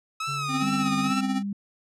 sawtooth tone with vibrato, 1277 Hz, D#6, 45 cents sharp, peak -24 dBFS, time 0.2-1.21 s, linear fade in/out 5 ms, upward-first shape sine, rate 2.3 Hz, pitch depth 77 cents each way
triangle tone with pitch glide, 141.1 to 150.36 Hz, C#3 to D3, +31 to +41 cents, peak -31 dBFS, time 0.27-1.12 s, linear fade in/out 20 ms, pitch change +110 cents, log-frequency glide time 0.38-0.67 s
square tone with tremolo, 262.6 Hz, C4, 6 cents sharp, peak -24 dBFS, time 0.48-1.43 s, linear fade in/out 50 ms, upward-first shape sine, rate 16 Hz, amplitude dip 55%
sine tone, 200.3 Hz, G3, 38 cents sharp, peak -27 dBFS, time 0.62-1.53 s, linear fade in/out 5 ms
effects low-pass 8000 Hz 12 dB/octave

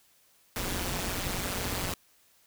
pink noise with amplitude modulation, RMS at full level -29 dBFS, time 0.56-1.94 s, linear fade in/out 2 ms, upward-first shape sine, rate 184 Hz, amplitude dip 80%, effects white hiss -64 dBFS RMS until 2.46 s

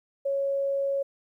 sine tone, 553 Hz, C#5, 4 cents flat, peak -24 dBFS, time 0.25-1.03 s, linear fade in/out 10 ms, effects 11-bit

